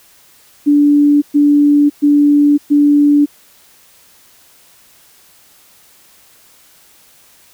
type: tone bursts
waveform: sine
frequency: 290.8 Hz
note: D4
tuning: 17 cents flat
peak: -6 dBFS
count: 4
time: 0.66-3.26 s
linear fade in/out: 20 ms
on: 560 ms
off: 120 ms
effects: white hiss -47 dBFS RMS until 7.53 s